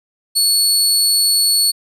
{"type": "tone", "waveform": "25% pulse", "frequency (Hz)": 4409, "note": "C#8", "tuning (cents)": -10, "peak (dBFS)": -7, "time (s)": [0.35, 1.72], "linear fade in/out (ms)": 20, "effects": []}